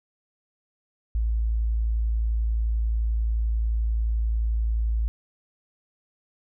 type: tone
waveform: sine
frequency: 55.7 Hz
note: A1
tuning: 22 cents sharp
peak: -21 dBFS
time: 1.15-5.08 s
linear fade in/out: 0 ms
effects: none